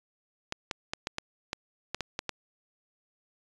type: clicks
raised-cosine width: 0.2 ms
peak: -14 dBFS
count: 10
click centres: 0.524 / 0.712 / 0.935 / 1.071 / 1.184 / 1.531 / 1.946 / 2.007 / 2.191 / 2.293 s
effects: resampled to 22050 Hz